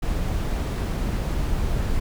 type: noise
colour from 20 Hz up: brown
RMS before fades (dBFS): -24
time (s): 0.02-2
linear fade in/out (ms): 10
effects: none